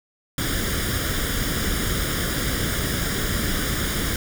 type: noise with comb filter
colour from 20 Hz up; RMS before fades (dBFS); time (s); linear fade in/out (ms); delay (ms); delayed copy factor
pink; -24; 0.38-4.16; 2; 0.58; +0.7
effects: none